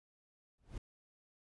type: noise with exponential growth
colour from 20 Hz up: brown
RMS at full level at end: -40 dBFS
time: 0.58-0.78 s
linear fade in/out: 5 ms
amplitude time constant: 42 ms
effects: resampled to 24000 Hz